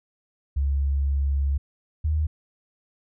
sine tone pair in turn, 69.5 / 77.05 Hz, C#2 / D#2, +5 / -16 cents, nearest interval major second, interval 179 cents, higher second, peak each -20 dBFS, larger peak neither, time 0.56-1.58 / 2.04-2.27 s, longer first, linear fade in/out 10 ms, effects none

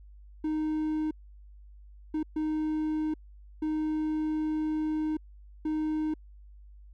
triangle tone bursts at uneven times, 309.7 Hz, D#4, 8 cents flat, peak -25 dBFS, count 5, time 0.44-1.11 / 2.14-2.23 / 2.36-3.14 / 3.62-5.17 / 5.65-6.14 s, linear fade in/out 5 ms, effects added 50 Hz sine -48 dBFS peak until 6.93 s

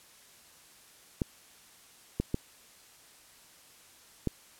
clicks, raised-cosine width 3 ms, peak -15 dBFS, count 4, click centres 1.218 / 2.2 / 2.344 / 4.273 s, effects white hiss -57 dBFS RMS until 4.59 s + low-pass 12000 Hz 12 dB/octave

